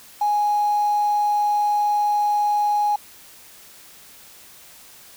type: tone with hard clipping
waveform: triangle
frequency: 830.6 Hz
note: G#5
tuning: in tune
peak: -17 dBFS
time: 0.21-2.96 s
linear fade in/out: 5 ms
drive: 3 dB
effects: white hiss -46 dBFS RMS until 5.16 s